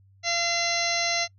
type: harmonic tone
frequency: 685 Hz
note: F5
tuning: 34 cents flat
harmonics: 1 / 2 / 3 / 4 / 5 / 6 / 7 / 8 / 9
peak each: -30 / -37 / -28 / -34 / -39 / -30 / -39 / -34 / -31 dBFS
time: 0.23-1.28 s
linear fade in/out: 50 ms
effects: noise-tail reverb RT60 0.1 s tail -26 dB re dry + added 97 Hz sine -54 dBFS peak until 1.38 s